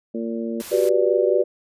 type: harmonic tone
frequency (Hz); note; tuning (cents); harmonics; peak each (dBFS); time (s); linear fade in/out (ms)
114.9; A#2; -25; 2 / 3 / 4 / 5; -26 / -30 / -32 / -34; 0.14-0.62; 10
type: noise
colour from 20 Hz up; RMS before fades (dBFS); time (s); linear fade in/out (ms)
white; -36; 0.6-0.89; 0
type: chord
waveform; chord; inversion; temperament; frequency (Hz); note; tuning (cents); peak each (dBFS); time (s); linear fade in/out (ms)
sine; G major seventh; third; just; 367.5 / 392 / 490 / 588; F#4 / G4 / B4 / D5; -12 / 0 / -14 / +2; -21; 0.71-1.44; 20
effects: resampled to 32000 Hz